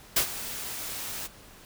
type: noise with ADSR envelope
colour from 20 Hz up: white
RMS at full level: -21 dBFS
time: 0.16-1.28 s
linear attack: 8 ms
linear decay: 90 ms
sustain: -15 dB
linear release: 23 ms
effects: pink hiss -51 dBFS RMS until 1.65 s